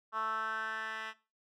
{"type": "tone with band-pass filter sweep", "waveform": "10% pulse", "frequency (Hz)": 220, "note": "A3", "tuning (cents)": 0, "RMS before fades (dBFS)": -37, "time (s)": [0.12, 1.14], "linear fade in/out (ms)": 50, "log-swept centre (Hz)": [1200, 2100], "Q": 5.2, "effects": ["noise-tail reverb RT60 0.3 s tail -18 dB re dry"]}